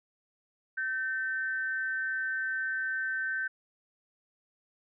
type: tone pair together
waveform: sine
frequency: 1541 / 1798.4 Hz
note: G6 / A6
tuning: -30 / +37 cents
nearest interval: minor third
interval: 267 cents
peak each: -30 / -38 dBFS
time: 0.77-3.48 s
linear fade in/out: 10 ms
effects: none